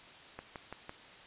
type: click train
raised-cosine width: 0.5 ms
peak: -27 dBFS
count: 4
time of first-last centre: 0.39-0.894 s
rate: 5.95 Hz
effects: white hiss -53 dBFS RMS until 1.26 s + resampled to 8000 Hz